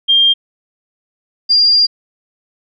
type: tone pair in turn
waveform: sine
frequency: 3200 / 4795 Hz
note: G7 / D8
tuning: +35 / +35 cents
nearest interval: perfect fifth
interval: 700 cents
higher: second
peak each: -7 dBFS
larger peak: neither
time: 0.08-0.34 / 1.49-1.87 s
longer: second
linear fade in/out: 20 ms
effects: none